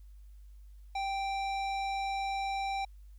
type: tone with low-pass filter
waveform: square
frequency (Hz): 784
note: G5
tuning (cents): 0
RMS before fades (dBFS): -34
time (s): 0.95-2.85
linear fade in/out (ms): 5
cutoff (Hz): 4500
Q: 0.99
effects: added 50 Hz sine -49 dBFS peak until 3.18 s + white hiss -75 dBFS RMS until 3.18 s